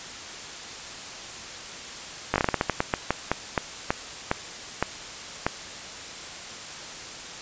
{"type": "slowing click train", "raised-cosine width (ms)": 0.5, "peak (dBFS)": -6, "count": 18, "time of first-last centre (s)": [2.34, 5.465], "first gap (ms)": 18, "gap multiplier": 1.25, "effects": ["white hiss -38 dBFS RMS until 7.41 s", "resampled to 16000 Hz"]}